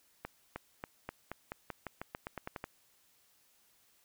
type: accelerating click train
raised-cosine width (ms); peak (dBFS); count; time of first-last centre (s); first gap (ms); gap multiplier
0.5; -24; 15; 0.25-2.641; 310; 0.9
effects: white hiss -69 dBFS RMS until 4.04 s